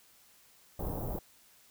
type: band-stop noise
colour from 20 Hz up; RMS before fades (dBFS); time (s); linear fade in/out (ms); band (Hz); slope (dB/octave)
pink; -36; 0.79-1.19; 5; 860 to 15000; 24
effects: white hiss -62 dBFS RMS until 1.7 s